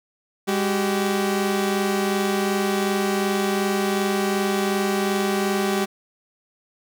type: tone pair together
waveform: sawtooth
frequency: 202.6 / 382.5 Hz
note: G#3 / G4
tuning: -43 / -42 cents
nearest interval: major seventh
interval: 1101 cents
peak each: -19 dBFS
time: 0.47-5.86 s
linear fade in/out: 20 ms
effects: none